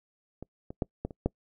clicks, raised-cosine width 2 ms, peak -26 / -26 / -14 / -18 / -29 / -12 dBFS, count 6, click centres 0.426 / 0.705 / 0.822 / 1.05 / 1.108 / 1.26 s, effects noise-tail reverb RT60 0.1 s tail -26 dB re dry

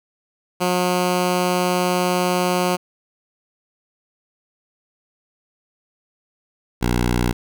10% pulse tone pair in turn, 180 / 60.07 Hz, F#3 / B1, -47 / -47 cents, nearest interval octave + perfect fifth, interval 1900 cents, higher first, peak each -9 dBFS, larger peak neither, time 0.6-2.77 / 6.81-7.33 s, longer first, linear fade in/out 20 ms, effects none

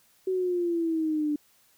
sine exponential sweep, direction down, 378.3 to 293.7 Hz, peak -24 dBFS, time 0.27-1.36 s, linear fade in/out 5 ms, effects white hiss -63 dBFS RMS until 1.77 s

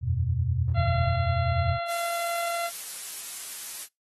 sine chord, E suspended second, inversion none, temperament equal, 82.41 / 92.5 / 123.47 Hz, E2 / F#2 / B2, 0 / 0 / 0 cents, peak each -28 / -28 / -27 dBFS, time 0.01-1.79 s, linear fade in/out 50 ms
harmonic tone, 684 Hz, F5, 36 cents flat, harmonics 1 / 2 / 3 / 4 / 5 / 6, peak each -29 / -34 / -38 / -44 / -46 / -45 dBFS, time 0.74-2.71 s, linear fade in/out 50 ms
blue noise, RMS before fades -35 dBFS, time 1.87-3.88 s, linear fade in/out 50 ms
effects noise-tail reverb RT60 0.2 s tail -26 dB re dry + AAC 32 kbps

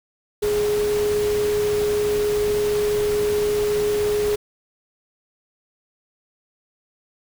sine tone in noise, 417.1 Hz, G#4, 7 cents sharp, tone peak -18 dBFS, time 0.42-4.36 s, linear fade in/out 10 ms, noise pink, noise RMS -31 dBFS, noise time 0.42-4.36 s, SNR +10 dB, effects none

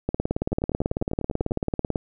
two click trains, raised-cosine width 2 ms, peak -10 / -16 dBFS, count 35 / 11, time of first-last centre 0.09-1.958 / 0.52-1.51 s, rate 18.2 / 10.1 Hz, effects none

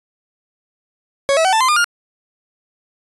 40% pulse tone with pitch steps, 554.4 / 648 / 757.3 / 885.2 / 1034.5 / 1209.2 / 1413.2 Hz, C#5 / E5 / F#5 / A5 / C6 / D#6 / F6, 0 / -30 / +40 / +10 / -20 / -50 / +20 cents, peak -11 dBFS, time 1.29-1.843 s, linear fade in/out 0 ms, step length 79 ms, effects resampled to 24000 Hz

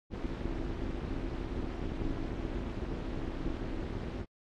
brown noise with amplitude modulation, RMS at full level -32 dBFS, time 0.1-4.26 s, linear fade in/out 50 ms, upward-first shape sine, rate 299 Hz, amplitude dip 95%, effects low-pass 4000 Hz 12 dB/octave + AAC 64 kbps

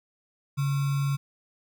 sine tone with sample-and-hold, 140 Hz, C#3, 18 cents sharp, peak -23 dBFS, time 0.57-1.17 s, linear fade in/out 20 ms, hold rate 1225 Hz, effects none

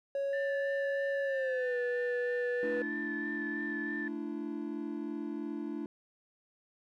triangle tone with pitch glide, 554.4 to 488.2 Hz, C#5 to B4, 0 to -20 cents, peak -28 dBFS, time 0.15-2.82 s, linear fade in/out 2 ms, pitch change -220 cents, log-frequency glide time 1.23-1.76 s
sine tone with vibrato, 1760 Hz, A6, in tune, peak -36 dBFS, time 0.33-4.08 s, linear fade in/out 2 ms, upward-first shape sine, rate 3.1 Hz, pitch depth 21 cents each way
triangle chord, A suspended fourth, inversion none, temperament equal with one note detuned, 220 / 293.7 / 336.7 Hz, A3 / D4 / E4, 0 / 0 / +37 cents, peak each -39 / -36 / -38 dBFS, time 2.63-5.86 s, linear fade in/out 2 ms
effects tanh soft clip ceiling -24 dBFS

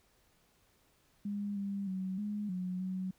sine tone with pitch steps, 203.6 / 198.9 / 188 / 207.9 / 182.6 / 186.6 Hz, G#3 / G3 / F#3 / G#3 / F#3 / F#3, -34 / +25 / +28 / +2 / -23 / +15 cents, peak -34 dBFS, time 1.25-3.11 s, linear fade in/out 5 ms, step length 310 ms, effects pink hiss -70 dBFS RMS until 3.18 s

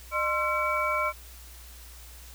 sine tone cluster, 608 / 1051 / 1353 / 2281 Hz, D#5 / C6 / E6 / C#7, -40 / +7 / +45 / +49 cents, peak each -31 / -30 / -29 / -30 dBFS, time 0.11-1.13 s, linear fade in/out 50 ms, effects added 60 Hz sine -46 dBFS peak until 2.34 s + white hiss -50 dBFS RMS until 2.34 s

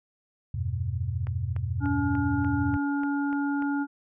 sine chord, E minor, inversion none, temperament equal with one note detuned, 83.51 / 98 / 123.47 Hz, E2 / G2 / B2, +23 / 0 / 0 cents, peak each -31 dBFS, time 0.54-2.77 s, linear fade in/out 5 ms
click train, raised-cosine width 0.5 ms, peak -27 dBFS, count 9, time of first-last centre 1.27-3.623 s, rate 3.4 Hz
harmonic tone, 284 Hz, C#4, 42 cents sharp, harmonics 1 / 3 / 5, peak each -25 / -35 / -35 dBFS, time 1.8-3.87 s, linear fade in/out 50 ms
effects none

